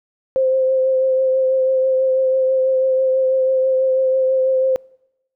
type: tone with vibrato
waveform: sine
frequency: 523.3 Hz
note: C5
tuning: in tune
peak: -13 dBFS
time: 0.36-4.76 s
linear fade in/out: 0 ms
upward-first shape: triangle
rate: 6.1 Hz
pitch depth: 20 cents each way
effects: noise-tail reverb RT60 0.9 s tail -26 dB re dry